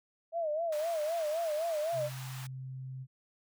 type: tone with vibrato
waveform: sine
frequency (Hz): 638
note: D#5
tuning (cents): +43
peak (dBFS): -30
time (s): 0.32-2.1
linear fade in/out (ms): 50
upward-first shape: sine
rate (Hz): 3.9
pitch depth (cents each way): 120
type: high-pass noise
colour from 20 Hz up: pink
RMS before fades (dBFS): -48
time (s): 0.72-2.47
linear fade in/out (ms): 5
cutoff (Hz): 740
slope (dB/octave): 48
type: tone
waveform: sine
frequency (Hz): 130.81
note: C3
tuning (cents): 0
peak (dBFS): -39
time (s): 1.92-3.07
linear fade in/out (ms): 50
effects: none